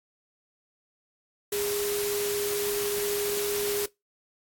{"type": "tone in noise", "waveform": "sine", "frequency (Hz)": 409.7, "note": "G#4", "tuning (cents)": -24, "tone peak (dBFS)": -28, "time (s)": [1.52, 3.86], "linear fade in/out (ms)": 5, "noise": "white", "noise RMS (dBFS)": -32, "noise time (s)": [1.52, 3.86], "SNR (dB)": 1, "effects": ["noise-tail reverb RT60 0.2 s tail -23 dB re dry", "AAC 64 kbps"]}